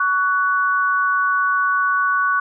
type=tone pair together; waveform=sine; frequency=1127 / 1482.1 Hz; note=C#6 / F#6; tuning=+28 / +2 cents; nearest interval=perfect fourth; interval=474 cents; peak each=-18 dBFS; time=0-2.4 s; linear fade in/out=5 ms; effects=none